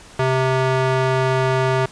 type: tone with band-pass filter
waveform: square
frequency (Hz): 130.81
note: C3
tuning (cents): 0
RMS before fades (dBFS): -18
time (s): 0.19-1.86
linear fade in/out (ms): 5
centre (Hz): 870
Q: 0.55
effects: pink hiss -43 dBFS RMS until 1.91 s + resampled to 22050 Hz